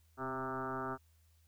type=tone with frequency modulation; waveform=sine; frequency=789 Hz; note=G5; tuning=11 cents sharp; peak=-36 dBFS; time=0.17-0.98 s; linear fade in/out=50 ms; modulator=132 Hz; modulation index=4.8; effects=added 80 Hz sine -65 dBFS peak until 1.47 s + white hiss -75 dBFS RMS until 1.47 s